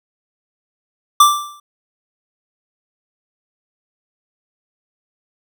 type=tone with exponential decay; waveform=square; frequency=1174.7 Hz; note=D6; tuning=in tune; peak=-4 dBFS; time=1.2-1.6 s; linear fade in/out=5 ms; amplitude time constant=86 ms; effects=none